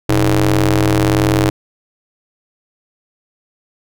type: ring-modulated tone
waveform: sawtooth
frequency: 99.7 Hz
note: G2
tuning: 30 cents sharp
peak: -4 dBFS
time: 0.09-1.5 s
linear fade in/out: 5 ms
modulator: 220 Hz
effects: none